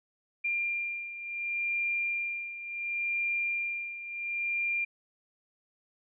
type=beating tone pair; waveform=sine; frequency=2391 / 2391.7 Hz; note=D7 / D7; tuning=+30 / +31 cents; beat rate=0.7 Hz; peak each=-31 / -36 dBFS; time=0.44-4.85 s; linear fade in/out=10 ms; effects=none